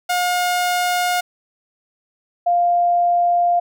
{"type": "tone pair in turn", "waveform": ["sawtooth", "sine"], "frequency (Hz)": [716, 699.2], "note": ["F5", "F5"], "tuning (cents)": [43, 2], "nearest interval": "unison", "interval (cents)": 41, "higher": "first", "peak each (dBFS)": -13, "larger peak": "neither", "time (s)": [[0.09, 1.21], [2.46, 3.6]], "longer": "second", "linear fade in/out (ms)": 10, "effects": []}